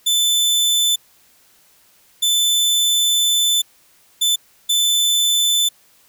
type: tone bursts at uneven times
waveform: sawtooth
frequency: 3520 Hz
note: A7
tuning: in tune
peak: -11 dBFS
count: 4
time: 0.06-0.96 / 2.22-3.62 / 4.21-4.36 / 4.69-5.69 s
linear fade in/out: 10 ms
effects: white hiss -54 dBFS RMS until 6.08 s